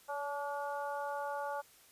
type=harmonic tone with a mistuned harmonic; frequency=287.3 Hz; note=D4; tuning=38 cents flat; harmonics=2 / 3 / 4 / 5; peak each=-40 / -39 / -45 / -45 dBFS; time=0.08-1.62 s; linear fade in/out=20 ms; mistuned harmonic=2; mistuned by=-17 cents; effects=white hiss -62 dBFS RMS until 1.91 s + resampled to 32000 Hz